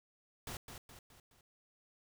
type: noise with echo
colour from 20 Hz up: pink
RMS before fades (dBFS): -44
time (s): 0.47-0.57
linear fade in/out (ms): 2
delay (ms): 210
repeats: 4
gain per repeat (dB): -6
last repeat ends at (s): 1.41
effects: none